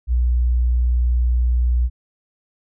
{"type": "tone", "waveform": "sine", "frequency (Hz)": 60.7, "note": "B1", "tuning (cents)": -29, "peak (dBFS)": -14, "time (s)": [0.07, 1.9], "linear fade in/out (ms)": 50, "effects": []}